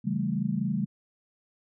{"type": "chord", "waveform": "sine", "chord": "A dominant seventh", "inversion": "first", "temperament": "equal", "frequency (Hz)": [138.59, 164.81, 196, 220], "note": ["C#3", "E3", "G3", "A3"], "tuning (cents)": [0, 0, 0, 0], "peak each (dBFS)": [-33, -33, -29, -31], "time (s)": [0.04, 0.86], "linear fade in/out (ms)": 20, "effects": []}